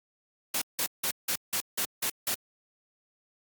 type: noise bursts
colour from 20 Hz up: white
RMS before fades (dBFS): -29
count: 8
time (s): 0.54-2.346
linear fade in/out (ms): 5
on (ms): 77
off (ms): 170
effects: high-pass 100 Hz 12 dB/octave + Opus 48 kbps